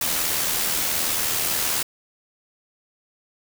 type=noise with amplitude modulation; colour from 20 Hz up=white; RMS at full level=-22 dBFS; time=0.01-1.83 s; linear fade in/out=5 ms; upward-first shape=sine; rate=78.7 Hz; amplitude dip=35%; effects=none